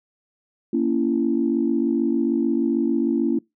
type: chord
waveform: sine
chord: A# diminished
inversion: none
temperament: just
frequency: 233.1 / 279.7 / 335.6 Hz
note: A#3 / C#4 / E4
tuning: 0 / +16 / +31 cents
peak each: -22 dBFS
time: 0.73-3.39 s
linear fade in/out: 5 ms
effects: noise-tail reverb RT60 0.2 s tail -25 dB re dry + tanh soft clip ceiling -8 dBFS